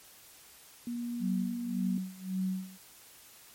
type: tone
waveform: sine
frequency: 238.7 Hz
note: A#3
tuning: 41 cents sharp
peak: -33 dBFS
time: 0.87-1.98 s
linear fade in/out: 2 ms
type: tone with tremolo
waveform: sine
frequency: 187.7 Hz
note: F#3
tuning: 25 cents sharp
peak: -28 dBFS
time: 1.19-2.78 s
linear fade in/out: 50 ms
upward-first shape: sine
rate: 1.8 Hz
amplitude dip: 90%
effects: white hiss -55 dBFS RMS until 3.54 s + MP3 64 kbps